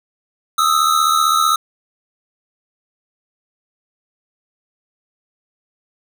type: tone pair together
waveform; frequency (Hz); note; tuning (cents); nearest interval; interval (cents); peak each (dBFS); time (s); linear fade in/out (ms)
square; 1242.9 / 1318.5; D#6 / E6; -2 / 0; minor second; 102; -16; 0.58-1.56; 5
effects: none